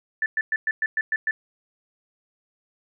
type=tone bursts; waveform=sine; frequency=1761 Hz; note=A6; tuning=1 cent sharp; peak=-20 dBFS; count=8; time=0.22-1.31 s; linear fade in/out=2 ms; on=40 ms; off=110 ms; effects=none